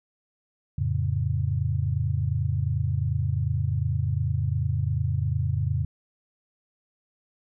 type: chord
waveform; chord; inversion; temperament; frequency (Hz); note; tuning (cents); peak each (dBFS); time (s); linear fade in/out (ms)
sine; F augmented; none; equal; 87.31 / 110 / 138.59; F2 / A2 / C#3; 0 / 0 / 0; -27; 0.78-5.85; 5
effects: none